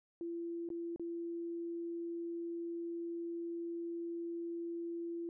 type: tone with dropouts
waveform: sine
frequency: 339 Hz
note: E4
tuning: 49 cents sharp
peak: -38 dBFS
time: 0.21-5.29 s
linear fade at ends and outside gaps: 1 ms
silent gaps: 0.689-0.702 / 0.961-0.996 s
effects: none